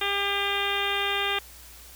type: harmonic tone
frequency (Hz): 400.6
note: G4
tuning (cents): +38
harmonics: 1 / 2 / 3 / 4 / 5 / 6 / 7 / 8 / 9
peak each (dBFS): -33 / -33 / -33 / -33 / -33 / -33 / -33 / -33 / -33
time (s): 0.01-1.39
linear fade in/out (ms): 5
effects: added 60 Hz sine -50 dBFS peak until 1.95 s + white hiss -48 dBFS RMS until 1.95 s